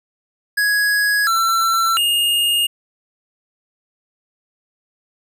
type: tone with pitch steps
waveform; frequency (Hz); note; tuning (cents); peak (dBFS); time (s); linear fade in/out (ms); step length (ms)
square; 1667 / 1346 / 2840; G#6 / E6 / F7; +6 / +36 / +28; -15; 0.57-2.67; 10; 700
effects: none